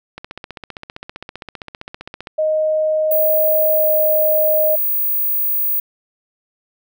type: click train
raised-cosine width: 0.3 ms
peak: -15 dBFS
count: 33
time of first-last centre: 0.18-2.272 s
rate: 15.3 Hz
type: tone with pitch glide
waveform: sine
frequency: 622.3 to 618.7 Hz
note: D#5 to D#5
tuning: 0 to -10 cents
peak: -14 dBFS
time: 2.38-4.76 s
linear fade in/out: 10 ms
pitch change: -10 cents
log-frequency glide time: 3.76-3.87 s
type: tone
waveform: sine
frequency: 15550 Hz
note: B9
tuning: 28 cents flat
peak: -15 dBFS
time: 3.11-5.8 s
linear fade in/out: 5 ms
effects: none